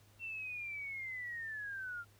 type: linear sweep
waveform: sine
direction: down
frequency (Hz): 2717 to 1374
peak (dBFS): -40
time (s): 0.19-2.05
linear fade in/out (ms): 50
effects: added 102 Hz sine -63 dBFS peak until 2.19 s + pink hiss -67 dBFS RMS until 2.19 s